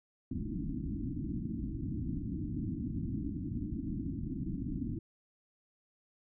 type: low-pass noise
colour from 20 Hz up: white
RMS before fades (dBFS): -37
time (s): 0.31-4.99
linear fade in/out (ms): 5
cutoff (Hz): 320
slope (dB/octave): 96
effects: none